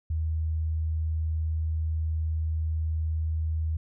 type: tone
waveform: sine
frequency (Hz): 79.4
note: D#2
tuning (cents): +36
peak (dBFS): -25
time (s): 0.1-3.77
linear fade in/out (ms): 5
effects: none